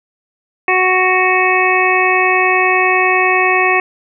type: harmonic tone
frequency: 370 Hz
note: F#4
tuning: in tune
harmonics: 1 / 2 / 3 / 5 / 6 / 7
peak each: -17 / -17 / -17 / -17 / -17 / -17 dBFS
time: 0.68-3.8 s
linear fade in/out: 2 ms
effects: none